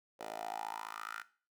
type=tone with high-pass filter sweep; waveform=10% pulse; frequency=54.6 Hz; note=A1; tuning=13 cents flat; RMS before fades=-43 dBFS; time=0.19-1.23 s; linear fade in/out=20 ms; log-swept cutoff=540 to 1500 Hz; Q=6.1; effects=noise-tail reverb RT60 0.4 s tail -17 dB re dry